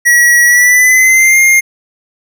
square tone with pitch glide, 1922 to 2120 Hz, B6 to C7, -48 to +22 cents, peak -5 dBFS, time 0.05-1.61 s, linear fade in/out 20 ms, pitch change +170 cents, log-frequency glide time 0.45-1.39 s, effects none

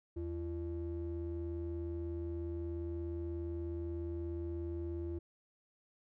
triangle ring-modulated tone, 129.7 Hz, C3, 15 cents flat, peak -32 dBFS, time 0.16-5.19 s, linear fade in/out 10 ms, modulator 211 Hz, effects none

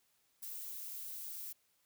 violet noise, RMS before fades -45 dBFS, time 0.42-1.53 s, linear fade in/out 10 ms, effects white hiss -75 dBFS RMS until 1.85 s

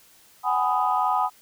sine chord, G# minor seventh, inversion third, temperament just, 747.5 / 830.6 / 996.7 / 1245.9 Hz, F#5 / G#5 / B5 / D#6, +17 / 0 / +16 / +2 cents, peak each -25 dBFS, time 0.43-1.3 s, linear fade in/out 50 ms, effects tanh soft clip ceiling -9 dBFS + white hiss -55 dBFS RMS until 1.41 s

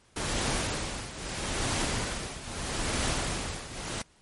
pink noise with tremolo, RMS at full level -28 dBFS, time 0.16-4.02 s, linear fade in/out 5 ms, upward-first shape triangle, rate 0.78 Hz, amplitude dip 80%, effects pink hiss -62 dBFS RMS until 4.21 s + MP3 48 kbps

